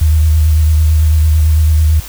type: tone with vibrato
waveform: sine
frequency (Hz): 77.78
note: D#2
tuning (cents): 0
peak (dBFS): -6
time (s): 0.01-2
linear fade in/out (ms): 5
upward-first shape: triangle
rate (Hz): 9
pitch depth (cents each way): 47
effects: added 50 Hz sine -30 dBFS peak until 2.08 s + white hiss -31 dBFS RMS until 2.08 s